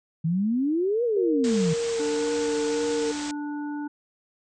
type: exponential two-way sweep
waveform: sine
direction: up then down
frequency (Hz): 155.56 to 492.9 to 155.56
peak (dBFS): -21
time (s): 0.24-1.74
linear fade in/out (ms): 10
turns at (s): 1.04
type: tone with vibrato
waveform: sine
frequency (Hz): 460.1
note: A#4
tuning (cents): -23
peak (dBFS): -24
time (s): 1.16-3.12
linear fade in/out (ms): 10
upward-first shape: sine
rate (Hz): 1.9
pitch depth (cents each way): 25
type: low-pass noise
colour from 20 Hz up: white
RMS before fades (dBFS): -37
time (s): 1.44-3.31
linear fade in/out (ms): 0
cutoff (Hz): 8300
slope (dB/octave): 96
type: harmonic tone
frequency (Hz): 293.7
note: D4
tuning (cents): 0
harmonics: 1 / 3 / 5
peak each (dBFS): -29 / -39 / -43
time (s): 1.99-3.88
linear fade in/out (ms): 10
effects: none